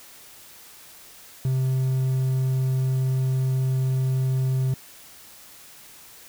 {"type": "tone", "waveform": "triangle", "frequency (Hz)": 130.81, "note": "C3", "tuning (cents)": 0, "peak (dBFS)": -18, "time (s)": [1.45, 4.74], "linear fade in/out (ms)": 2, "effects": ["white hiss -47 dBFS RMS until 6.28 s"]}